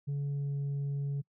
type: tone with pitch glide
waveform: sine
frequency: 142 to 140.94 Hz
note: C#3 to C#3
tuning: +42 to +29 cents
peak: -28 dBFS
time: 0.07-1.22 s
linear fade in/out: 20 ms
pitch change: -13 cents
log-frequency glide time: 0.27-0.57 s
effects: noise-tail reverb RT60 0.1 s tail -26 dB re dry + tanh soft clip ceiling -30 dBFS